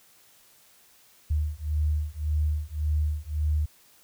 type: beating tone pair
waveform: sine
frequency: 75 / 76.8 Hz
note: D2 / D#2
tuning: +37 / -22 cents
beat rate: 1.8 Hz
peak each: -27 dBFS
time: 1.3-3.66 s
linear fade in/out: 10 ms
effects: white hiss -58 dBFS RMS until 4.03 s